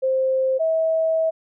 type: tone pair in turn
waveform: sine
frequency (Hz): 525 / 645.6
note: C5 / E5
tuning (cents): +6 / -36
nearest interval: major third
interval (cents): 358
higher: second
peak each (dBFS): -17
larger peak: neither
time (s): 0.02-0.59 / 0.59-1.31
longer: second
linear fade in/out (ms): 20
effects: none